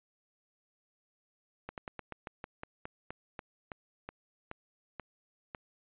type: slowing click train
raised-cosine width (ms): 0.5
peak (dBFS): -25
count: 16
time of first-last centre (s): 1.69-5.548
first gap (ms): 88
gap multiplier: 1.14
effects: resampled to 8000 Hz